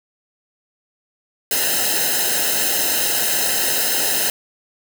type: noise with comb filter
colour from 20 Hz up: white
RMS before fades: -19 dBFS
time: 1.51-4.3 s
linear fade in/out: 2 ms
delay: 0.87 ms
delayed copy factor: -1
effects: none